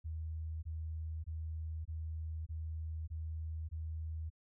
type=tone bursts; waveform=sine; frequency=79.6 Hz; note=D#2; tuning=40 cents sharp; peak=-38 dBFS; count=7; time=0.04-4.302 s; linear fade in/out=20 ms; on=590 ms; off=22 ms; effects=none